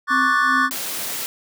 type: chord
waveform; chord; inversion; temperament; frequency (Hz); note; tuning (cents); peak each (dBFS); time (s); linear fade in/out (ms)
triangle; D major seventh; third; equal; 1108.7 / 1174.7 / 1480 / 1760; C#6 / D6 / F#6 / A6; 0 / 0 / 0 / 0; -19; 0.07-0.7; 50
type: tone with tremolo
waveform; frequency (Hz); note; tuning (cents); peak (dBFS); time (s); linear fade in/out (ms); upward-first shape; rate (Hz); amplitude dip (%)
sine; 261.6; C4; 0; -24; 0.1-0.78; 10; sine; 2.6; 95
type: high-pass noise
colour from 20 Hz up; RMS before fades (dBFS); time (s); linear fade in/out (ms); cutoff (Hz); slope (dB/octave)
white; -27; 0.71-1.26; 0; 150; 12
effects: none